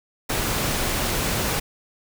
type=noise; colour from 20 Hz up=pink; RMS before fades=-24 dBFS; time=0.29-1.6 s; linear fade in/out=10 ms; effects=none